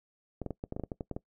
clicks, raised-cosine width 2 ms, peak -22 dBFS, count 12, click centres 0.417 / 0.463 / 0.507 / 0.639 / 0.724 / 0.765 / 0.797 / 0.837 / 0.918 / 1.008 / 1.113 / 1.165 s, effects noise-tail reverb RT60 0.1 s tail -21 dB re dry

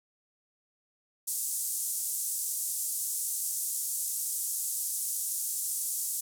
pink band-pass noise, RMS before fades -33 dBFS, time 1.27-6.21 s, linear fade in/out 10 ms, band 7500 to 13000 Hz, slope 24 dB/octave, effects none

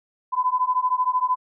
sine beating tone pair, 1002 / 1015 Hz, B5 / B5, +25 / +47 cents, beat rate 13 Hz, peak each -22 dBFS, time 0.32-1.36 s, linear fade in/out 20 ms, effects none

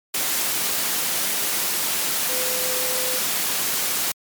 sine tone in noise, 508 Hz, B4, 49 cents sharp, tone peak -30 dBFS, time 2.29-3.19 s, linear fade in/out 5 ms, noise white, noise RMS -23 dBFS, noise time 0.14-4.12 s, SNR -10 dB, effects high-pass 150 Hz 12 dB/octave + MP3 96 kbps

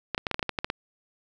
clicks, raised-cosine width 0.3 ms, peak -11 dBFS, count 11, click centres 0.147 / 0.179 / 0.268 / 0.313 / 0.344 / 0.394 / 0.428 / 0.493 / 0.588 / 0.645 / 0.701 s, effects none

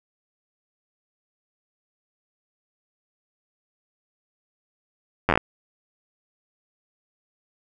slowing click train, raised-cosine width 0.5 ms, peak -3 dBFS, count 7, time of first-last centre 5.29-5.375 s, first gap 10 ms, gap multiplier 1.14, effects none

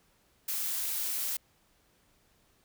blue noise, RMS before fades -33 dBFS, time 0.48-1.37 s, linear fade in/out 5 ms, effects pink hiss -68 dBFS RMS until 2.64 s

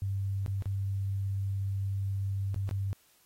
sine tone with dropouts, 98 Hz, G2, in tune, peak -29 dBFS, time 0.02-2.93 s, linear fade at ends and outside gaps 0 ms, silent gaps 0.462-0.479 / 0.623-0.657 / 2.544-2.561 / 2.691-2.711 s, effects white hiss -65 dBFS RMS until 3.25 s + AAC 48 kbps

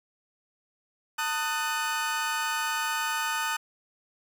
30% pulse chord, D# diminished, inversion second, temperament just, 896 / 1244.5 / 1493.4 Hz, A5 / D#6 / F#6, +31 / 0 / +16 cents, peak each -29 dBFS, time 1.18-3.57 s, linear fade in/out 10 ms, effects none

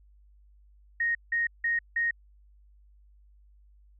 sine tone bursts, 1864.7 Hz, A#6, in tune, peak -24 dBFS, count 4, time 1-2.11 s, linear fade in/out 5 ms, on 150 ms, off 170 ms, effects added 50 Hz sine -55 dBFS peak until 3.99 s

